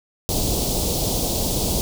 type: band-stop noise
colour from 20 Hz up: pink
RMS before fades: -22 dBFS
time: 0.29-1.81 s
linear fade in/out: 0 ms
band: 750 to 3700 Hz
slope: 24 dB/octave
effects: none